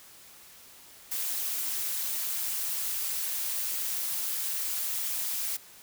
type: noise with amplitude modulation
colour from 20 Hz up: blue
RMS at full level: -29 dBFS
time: 1.11-5.57 s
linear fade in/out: 10 ms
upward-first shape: sine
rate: 215 Hz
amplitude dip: 60%
effects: white hiss -52 dBFS RMS until 5.82 s